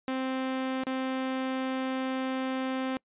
sawtooth tone with dropouts, 261.6 Hz, C4, in tune, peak -25 dBFS, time 0.08-2.97 s, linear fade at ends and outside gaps 1 ms, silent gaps 0.836-0.868 s, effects noise-tail reverb RT60 0.1 s tail -25 dB re dry + resampled to 8000 Hz

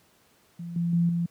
sine tone with level steps, 170.8 Hz, F3, 38 cents flat, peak -33 / -23 / -19 / -23 dBFS, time 0.59-1.26 s, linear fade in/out 5 ms, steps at 0.76 / 0.93 / 1.09 s, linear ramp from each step 2 ms, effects pink hiss -62 dBFS RMS until 1.3 s + high-pass 100 Hz 12 dB/octave

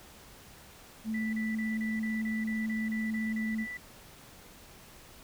sine tone with vibrato, 220 Hz, A3, in tune, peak -30 dBFS, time 1.04-3.67 s, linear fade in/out 50 ms, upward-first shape square, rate 18 Hz, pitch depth 10 cents each way
sine tone bursts, 1975.5 Hz, B6, in tune, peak -37 dBFS, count 12, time 1.14-3.772 s, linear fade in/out 5 ms, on 190 ms, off 32 ms
effects pink hiss -53 dBFS RMS until 5.23 s

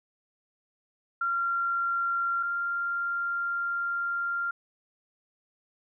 sine tone pair in turn, 1379 / 1390.2 Hz, F6 / F6, -22 / -8 cents, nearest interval unison, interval 14 cents, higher second, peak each -25 / -27 dBFS, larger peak first, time 1.21-2.43 / 2.43-4.51 s, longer second, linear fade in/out 5 ms, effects none

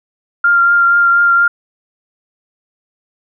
sine tone with vibrato, 1393 Hz, F6, 5 cents flat, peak -7 dBFS, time 0.44-1.48 s, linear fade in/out 5 ms, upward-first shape triangle, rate 4.2 Hz, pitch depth 18 cents each way, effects none

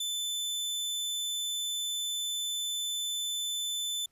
sawtooth tone, 3520 Hz, A7, in tune, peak -28 dBFS, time 0-4.06 s, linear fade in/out 5 ms, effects pink hiss -73 dBFS RMS until 4.11 s + resampled to 32000 Hz

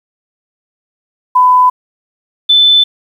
sine tone pair in turn, 1002 / 3517 Hz, B5 / A7, +25 / -1 cents, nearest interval octave + minor seventh, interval 2174 cents, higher second, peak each -4 dBFS, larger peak neither, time 1.35-1.7 / 2.49-2.84 s, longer neither, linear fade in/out 10 ms, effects 7-bit

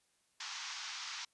white band-pass noise, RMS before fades -44 dBFS, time 0.4-1.25 s, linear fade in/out 5 ms, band 850 to 6300 Hz, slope 48 dB/octave, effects white hiss -75 dBFS RMS until 1.33 s + resampled to 24000 Hz

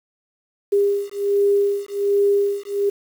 sine beating tone pair, 402.5 / 403.8 Hz, G4 / G#4, +46 / -49 cents, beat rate 1.3 Hz, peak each -19 dBFS, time 0.72-2.9 s, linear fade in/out 10 ms, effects 7-bit

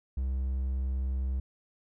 triangle tone, 65.41 Hz, C2, in tune, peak -26 dBFS, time 0.17-1.4 s, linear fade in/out 5 ms, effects none

